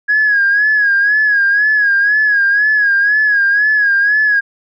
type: tone with vibrato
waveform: sine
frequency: 1661.2 Hz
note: G#6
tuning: in tune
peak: -8 dBFS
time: 0.08-4.41 s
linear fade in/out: 20 ms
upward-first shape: sine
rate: 2 Hz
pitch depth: 69 cents each way
effects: tanh soft clip ceiling -4 dBFS